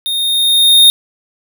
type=tone with level ramp; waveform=square; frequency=3686 Hz; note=A#7; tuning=20 cents flat; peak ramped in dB=-16 to -3 dBFS; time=0.06-0.9 s; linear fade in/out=0 ms; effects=none